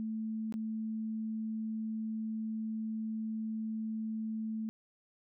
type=tone with dropouts; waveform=sine; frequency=220 Hz; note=A3; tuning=in tune; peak=-34 dBFS; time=0-4.69 s; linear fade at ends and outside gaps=0 ms; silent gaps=0.524-0.54 s; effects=none